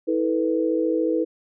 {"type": "chord", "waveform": "sine", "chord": "E suspended fourth", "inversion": "none", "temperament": "equal with one note detuned", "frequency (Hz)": [323.2, 440, 493.9], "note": ["E4", "A4", "B4"], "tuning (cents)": [-34, 0, 0], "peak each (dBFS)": [-22, -26, -24], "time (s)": [0.07, 1.25], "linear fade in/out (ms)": 20, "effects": []}